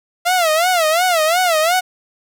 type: tone with vibrato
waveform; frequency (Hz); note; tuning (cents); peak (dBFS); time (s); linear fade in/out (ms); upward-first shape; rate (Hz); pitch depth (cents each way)
sawtooth; 677; E5; +46; -9; 0.25-1.81; 20; sine; 2.8; 160
effects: none